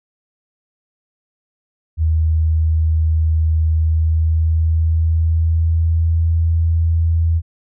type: tone with pitch glide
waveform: sine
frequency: 79.6 to 82.41 Hz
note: D#2 to E2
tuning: +40 to 0 cents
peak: -12 dBFS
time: 1.97-7.42 s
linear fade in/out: 50 ms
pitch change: +60 cents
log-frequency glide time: 3.74-6.3 s
effects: none